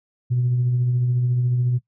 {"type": "tone with tremolo", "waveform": "sine", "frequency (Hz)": 123.47, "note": "B2", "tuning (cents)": 0, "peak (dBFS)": -15, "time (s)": [0.3, 1.79], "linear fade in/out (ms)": 20, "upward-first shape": "triangle", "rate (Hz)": 14, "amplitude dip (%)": 35, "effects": ["noise-tail reverb RT60 0.1 s tail -17 dB re dry", "tanh soft clip ceiling -13 dBFS"]}